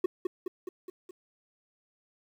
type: tone with echo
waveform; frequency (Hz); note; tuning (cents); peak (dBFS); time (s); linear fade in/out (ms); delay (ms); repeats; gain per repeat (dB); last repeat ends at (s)
triangle; 367.2; F#4; -13; -20; 0.04-0.06; 5; 210; 5; -4; 1.11
effects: 10-bit